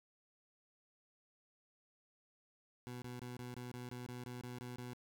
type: tone bursts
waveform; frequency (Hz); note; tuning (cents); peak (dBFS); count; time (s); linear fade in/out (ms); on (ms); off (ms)
20% pulse; 123.47; B2; 0; -40; 12; 2.87-4.934; 0; 150; 24
effects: none